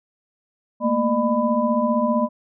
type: tone cluster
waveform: sine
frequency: 220 / 235.3 / 604 / 998 Hz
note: A3 / A#3 / D5 / B5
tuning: 0 / +16 / +48 / +18 cents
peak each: -25 / -21 / -22 / -24 dBFS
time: 0.8-2.29 s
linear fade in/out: 50 ms
effects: none